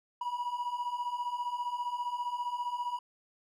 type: beating tone pair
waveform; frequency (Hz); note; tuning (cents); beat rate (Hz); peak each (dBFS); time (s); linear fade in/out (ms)
triangle; 960 / 975; B5 / B5; -49 / -23; 15; -36 / -32; 0.21-2.99; 5
effects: none